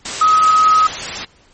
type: tone in noise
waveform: sine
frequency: 1267 Hz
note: D#6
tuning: 31 cents sharp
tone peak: -8 dBFS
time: 0.21-0.87 s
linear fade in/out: 5 ms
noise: white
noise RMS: -23 dBFS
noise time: 0.05-1.25 s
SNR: +12 dB
effects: pink hiss -51 dBFS RMS until 1.53 s + MP3 32 kbps